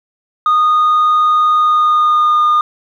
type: tone with pitch glide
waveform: sine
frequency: 1233 to 1218.1 Hz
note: D#6 to D#6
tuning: -16 to -37 cents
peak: -6 dBFS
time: 0.46-2.61 s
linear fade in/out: 2 ms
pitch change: -21 cents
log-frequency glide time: 1.55-2.43 s
effects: tanh soft clip ceiling -7 dBFS + 8-bit